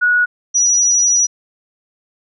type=tone pair in turn; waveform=sine; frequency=1461 / 5844 Hz; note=F#6 / F#8; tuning=-22 / -22 cents; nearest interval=2 octaves; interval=2400 cents; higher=second; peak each=-10 dBFS; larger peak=neither; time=0.01-0.26 / 0.54-1.27 s; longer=second; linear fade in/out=20 ms; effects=none